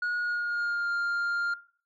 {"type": "tone with pitch glide", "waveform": "sine", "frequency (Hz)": [1448, 1400.3], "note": ["F#6", "F6"], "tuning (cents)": [-38, 4], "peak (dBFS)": -24, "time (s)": [0.02, 1.54], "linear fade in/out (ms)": 5, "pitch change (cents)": -58, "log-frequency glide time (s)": [0.18, 0.89], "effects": ["noise-tail reverb RT60 0.5 s tail -19 dB re dry", "tanh soft clip ceiling -26 dBFS"]}